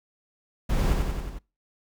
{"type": "noise with echo", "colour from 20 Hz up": "brown", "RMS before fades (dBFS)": -23, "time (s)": [0.69, 0.94], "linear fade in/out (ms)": 10, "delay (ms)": 90, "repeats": 5, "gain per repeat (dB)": -3, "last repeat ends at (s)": 1.39, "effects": ["noise-tail reverb RT60 0.3 s tail -25 dB re dry"]}